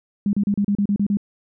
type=tone bursts; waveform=sine; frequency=202.7 Hz; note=G#3; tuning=42 cents flat; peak=-16 dBFS; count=9; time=0.26-1.171 s; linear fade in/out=2 ms; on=71 ms; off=34 ms; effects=none